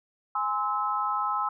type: chord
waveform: sine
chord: Ab augmented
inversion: none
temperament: just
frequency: 830.6 / 1038.3 / 1297.8 Hz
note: Ab5 / C6 / E6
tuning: 0 / -14 / -27 cents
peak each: -31 / -30 / -28 dBFS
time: 0.35-1.49 s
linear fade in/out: 5 ms
effects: none